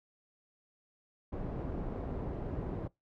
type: low-pass noise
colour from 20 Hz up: pink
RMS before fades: -38 dBFS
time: 1.32-2.88 s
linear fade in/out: 10 ms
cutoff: 580 Hz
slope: 12 dB/octave
effects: noise-tail reverb RT60 0.2 s tail -24 dB re dry